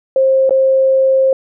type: tone with dropouts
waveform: sine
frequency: 531 Hz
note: C5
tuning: 25 cents sharp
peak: -8 dBFS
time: 0.16-1.33 s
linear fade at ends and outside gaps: 2 ms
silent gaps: 0.494-0.507 s
effects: none